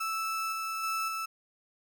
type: tone with level steps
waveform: 35% pulse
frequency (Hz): 1316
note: E6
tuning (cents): -3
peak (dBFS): -29 / -31 / -28 / -31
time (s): 0-1.26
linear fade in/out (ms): 10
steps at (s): 0.52 / 0.83 / 1.08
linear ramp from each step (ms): 5
effects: none